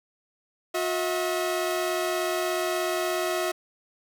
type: tone pair together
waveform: sawtooth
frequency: 360.3 / 643.8 Hz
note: F#4 / E5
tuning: -46 / -41 cents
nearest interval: minor seventh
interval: 1005 cents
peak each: -24 / -24 dBFS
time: 0.74-3.52 s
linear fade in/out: 10 ms
effects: none